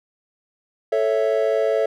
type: chord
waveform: triangle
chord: A major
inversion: none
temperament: equal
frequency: 440 / 554.4 / 659.3 Hz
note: A4 / C#5 / E5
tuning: 0 / 0 / 0 cents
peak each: -19 / -20 / -20 dBFS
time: 0.92-1.86 s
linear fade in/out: 5 ms
effects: none